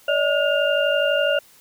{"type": "tone cluster", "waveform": "sine", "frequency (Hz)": [574, 626, 1437, 2796], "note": ["D5", "D#5", "F6", "F7"], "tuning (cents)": [-40, 10, 49, 1], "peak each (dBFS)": [-20, -23, -24, -25], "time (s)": [0.08, 1.39], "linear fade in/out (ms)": 5, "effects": ["white hiss -52 dBFS RMS until 1.6 s"]}